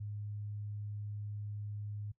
sine tone, 103.83 Hz, G#2, in tune, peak -39 dBFS, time 0-2.12 s, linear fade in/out 10 ms, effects noise-tail reverb RT60 0.1 s tail -18 dB re dry

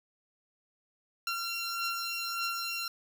15% pulse beating tone pair, 1371 / 1372.7 Hz, F6 / F6, -32 / -30 cents, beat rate 1.7 Hz, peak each -27 / -32 dBFS, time 1.27-2.88 s, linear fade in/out 2 ms, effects none

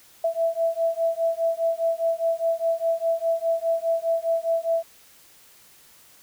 sine beating tone pair, 660 / 664.9 Hz, E5 / E5, +2 / +15 cents, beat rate 4.9 Hz, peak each -24 dBFS, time 0.24-4.83 s, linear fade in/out 5 ms, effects white hiss -53 dBFS RMS until 6.22 s

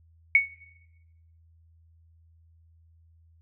sine tone with exponential decay, 2221 Hz, C#7, 3 cents sharp, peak -11 dBFS, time 0.35-0.49 s, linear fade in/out 2 ms, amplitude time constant 29 ms, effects noise-tail reverb RT60 1.0 s tail -19 dB re dry + added 82 Hz sine -56 dBFS peak until 3.41 s

